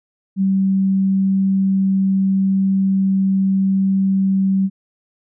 sine tone, 192.8 Hz, G3, 28 cents flat, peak -13 dBFS, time 0.36-4.7 s, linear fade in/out 50 ms, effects none

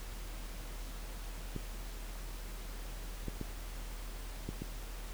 clicks, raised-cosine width 3 ms, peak -25 dBFS, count 5, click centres 1.563 / 3.283 / 3.413 / 4.49 / 4.62 s, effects added 40 Hz sine -41 dBFS peak until 5.13 s + pink hiss -50 dBFS RMS until 5.13 s

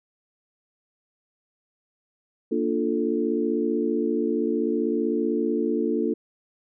sine chord, Bb major seventh, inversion none, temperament equal, 233.1 / 293.7 / 349.2 / 440 Hz, Bb3 / D4 / F4 / A4, 0 / 0 / 0 / 0 cents, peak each -27 dBFS, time 2.51-6.14 s, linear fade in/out 10 ms, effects none

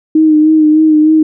sine tone with vibrato, 310 Hz, D#4, 6 cents flat, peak -4 dBFS, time 0.15-1.23 s, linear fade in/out 5 ms, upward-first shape sine, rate 3.3 Hz, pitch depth 31 cents each way, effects none

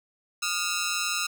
10% pulse ring-modulated tone, 1318.5 Hz, E6, in tune, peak -15 dBFS, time 0.42-1.27 s, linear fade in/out 10 ms, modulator 90.1 Hz, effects none

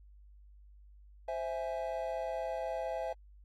triangle chord, C augmented, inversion none, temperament equal, 523.3 / 659.3 / 830.6 Hz, C5 / E5 / G#5, 0 / 0 / 0 cents, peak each -37 / -35 / -39 dBFS, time 1.28-3.13 s, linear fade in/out 5 ms, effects added 50 Hz sine -54 dBFS peak until 3.44 s + AAC 48 kbps

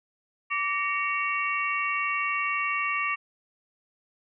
sine tone cluster, 1160 / 1862 / 2246 / 2734 Hz, D6 / A#6 / C#7 / F7, -22 / -2 / +22 / -37 cents, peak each -29 / -34 / -30 / -31 dBFS, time 0.5-3.16 s, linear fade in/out 20 ms, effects none

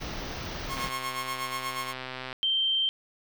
pink band-stop noise, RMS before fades -36 dBFS, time 0-0.9 s, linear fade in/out 20 ms, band 6200 to 16000 Hz, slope 96 dB/octave
sawtooth tone with tremolo, 1082 Hz, C#6, 42 cents flat, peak -26 dBFS, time 0.68-1.94 s, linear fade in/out 50 ms, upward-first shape sine, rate 8.3 Hz, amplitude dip 65%
click train, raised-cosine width 0.3 ms, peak -20 dBFS, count 202, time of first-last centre 0.77-2.328 s, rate 129 Hz
sine tone, 3136 Hz, G7, in tune, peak -23 dBFS, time 2.43-2.89 s, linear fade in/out 0 ms
effects none

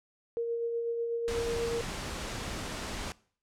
sine tone with tremolo, 466.2 Hz, A#4, in tune, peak -28 dBFS, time 0.37-1.81 s, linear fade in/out 0 ms, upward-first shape sine, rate 8.1 Hz, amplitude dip 30%
pink noise, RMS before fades -37 dBFS, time 1.28-3.12 s, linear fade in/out 0 ms
effects noise-tail reverb RT60 0.5 s tail -22 dB re dry + low-pass 8000 Hz 12 dB/octave

